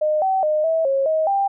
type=tone with pitch steps; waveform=sine; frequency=612 / 764 / 612 / 649 / 544 / 632 / 791 Hz; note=D#5 / G5 / D#5 / E5 / C#5 / D#5 / G5; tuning=-29 / -45 / -29 / -27 / -33 / +27 / +15 cents; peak=-16 dBFS; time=0.01-1.48 s; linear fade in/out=10 ms; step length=210 ms; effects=none